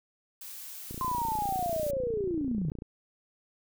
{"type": "noise", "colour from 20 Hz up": "blue", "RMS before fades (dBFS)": -43, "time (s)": [0.41, 1.91], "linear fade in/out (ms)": 5}
{"type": "click train", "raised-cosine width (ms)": 3, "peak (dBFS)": -27, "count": 57, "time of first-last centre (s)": [0.91, 2.821], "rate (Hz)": 29.3}
{"type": "linear sweep", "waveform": "sine", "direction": "down", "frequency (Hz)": [1050, 140], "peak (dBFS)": -28, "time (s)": [1.01, 2.7], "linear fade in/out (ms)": 0}
{"effects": []}